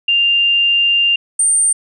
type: tone pair in turn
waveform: sine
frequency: 2794 / 8814 Hz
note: F7 / C#9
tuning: 0 / -11 cents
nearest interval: octave + minor sixth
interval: 1989 cents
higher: second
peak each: -10 dBFS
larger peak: neither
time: 0.08-1.16 / 1.39-1.73 s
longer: first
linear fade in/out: 5 ms
effects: none